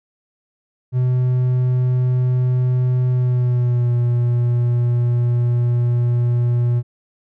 triangle tone with pitch glide, 126.1 to 120.54 Hz, B2 to B2, +36 to -42 cents, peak -12 dBFS, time 0.92-6.83 s, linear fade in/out 50 ms, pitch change -78 cents, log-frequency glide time 3.1-3.92 s, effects none

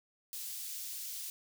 white high-pass noise, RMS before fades -42 dBFS, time 0.33-1.3 s, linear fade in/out 0 ms, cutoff 4000 Hz, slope 12 dB/octave, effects none

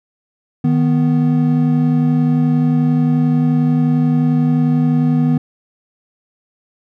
triangle tone pair together, 155.56 / 246.9 Hz, D#3 / B3, 0 / 0 cents, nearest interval minor sixth, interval 800 cents, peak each -12 dBFS, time 0.64-5.38 s, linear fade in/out 5 ms, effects none

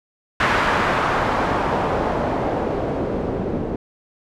white noise with low-pass filter sweep, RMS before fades -21 dBFS, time 0.4-3.76 s, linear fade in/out 2 ms, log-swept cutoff 1600 to 360 Hz, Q 1.2, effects none

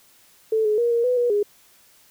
sine tone with pitch steps, 440.7 / 424.6 / 474 / 468.4 / 498.5 / 483.3 / 411.8 Hz, A4 / G#4 / A#4 / A#4 / B4 / B4 / G#4, +3 / +38 / +29 / +8 / +16 / -38 / -15 cents, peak -17 dBFS, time 0.52-1.43 s, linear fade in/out 5 ms, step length 130 ms, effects white hiss -55 dBFS RMS until 2.1 s

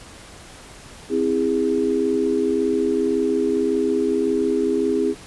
sine chord, C augmented, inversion none, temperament just, 261.6 / 327 / 408.8 Hz, C4 / E4 / G#4, 0 / -14 / -27 cents, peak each -23 / -23 / -20 dBFS, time 1.09-5.15 s, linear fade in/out 50 ms, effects pink hiss -42 dBFS RMS until 5.26 s + resampled to 24000 Hz

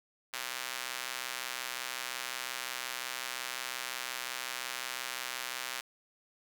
square tone with high-pass filter, 62.8 Hz, B1, 30 cents sharp, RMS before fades -39 dBFS, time 0.33-5.81 s, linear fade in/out 5 ms, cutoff 1600 Hz, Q 0.72, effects none

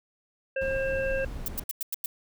harmonic tone, 535 Hz, C5, 38 cents sharp, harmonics 1 / 3 / 5, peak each -27 / -33 / -38 dBFS, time 0.56-1.25 s, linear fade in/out 5 ms
brown noise, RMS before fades -36 dBFS, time 0.61-1.64 s, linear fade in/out 5 ms
violet noise bursts, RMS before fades -30 dBFS, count 6, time 1.46-2.06 s, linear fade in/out 2 ms, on 20 ms, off 96 ms
effects none

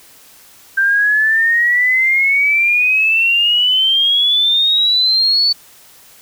sine exponential sweep, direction up, 1568 to 4506 Hz, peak -10 dBFS, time 0.77-5.53 s, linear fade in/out 10 ms, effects white hiss -44 dBFS RMS until 6.21 s

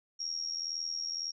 sine tone with amplitude modulation, 5580 Hz, F8, 2 cents flat, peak -30 dBFS, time 0.19-1.32 s, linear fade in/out 20 ms, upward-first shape sine, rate 81.8 Hz, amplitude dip 80%, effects none

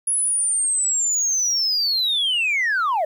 sine linear sweep, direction down, 10470 to 582 Hz, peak -16 dBFS, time 0.07-3.05 s, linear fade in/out 5 ms, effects tanh soft clip ceiling -16 dBFS + 9-bit

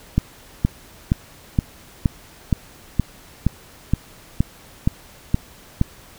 click train, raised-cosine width 5 ms, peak -3 dBFS, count 13, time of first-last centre 0.18-5.814 s, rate 2.13 Hz, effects pink hiss -46 dBFS RMS until 6.18 s

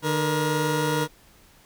20% pulse tone pair together, 151.1 / 475 Hz, D3 / A#4, +50 / +33 cents, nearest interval octave + minor sixth, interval 1983 cents, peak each -20 dBFS, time 0.02-1.08 s, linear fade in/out 50 ms, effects pink hiss -55 dBFS RMS until 1.65 s

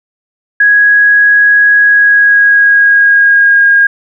sine tone with pitch glide, 1661.2 to 1627 Hz, G#6 to G#6, 0 to -36 cents, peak -3 dBFS, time 0.6-3.87 s, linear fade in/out 5 ms, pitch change -36 cents, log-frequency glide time 1.77-3.66 s, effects none

